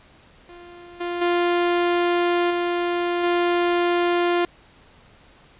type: tone with level steps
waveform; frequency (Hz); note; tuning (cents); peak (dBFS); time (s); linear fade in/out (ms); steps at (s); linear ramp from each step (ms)
sawtooth; 349.2; F4; 0; -37 / -21 / -14 / -17 / -14; 0.49-4.45; 2; 1 / 1.21 / 2.5 / 3.23; 10
effects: pink hiss -52 dBFS RMS until 5.59 s + resampled to 8000 Hz